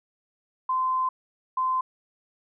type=tone pair in turn; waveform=sine; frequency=1033 / 1033 Hz; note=C6 / C6; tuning=-22 / -22 cents; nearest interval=unison; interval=0 cents; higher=neither; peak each=-22 dBFS; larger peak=neither; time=0.69-1.09 / 1.57-1.81 s; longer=first; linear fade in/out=5 ms; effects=none